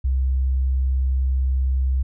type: tone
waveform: sine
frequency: 65.41 Hz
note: C2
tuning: in tune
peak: -17 dBFS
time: 0.04-2.03 s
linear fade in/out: 10 ms
effects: none